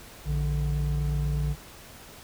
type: tone pair together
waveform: triangle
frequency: 58.27 / 146.83 Hz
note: A#1 / D3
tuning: 0 / 0 cents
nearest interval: octave + major third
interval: 1600 cents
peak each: -25 dBFS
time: 0.25-1.56 s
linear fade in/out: 50 ms
effects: pink hiss -47 dBFS RMS until 2.23 s